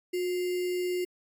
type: tone with sample-and-hold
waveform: sine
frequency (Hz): 360.9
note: F#4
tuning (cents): -43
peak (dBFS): -27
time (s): 0.13-1.05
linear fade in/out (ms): 10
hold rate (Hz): 2450
effects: AAC 64 kbps